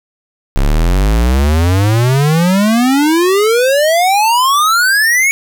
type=exponential sweep; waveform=square; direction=up; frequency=32.7 to 2253 Hz; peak=-9 dBFS; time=0.56-5.31 s; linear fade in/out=0 ms; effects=none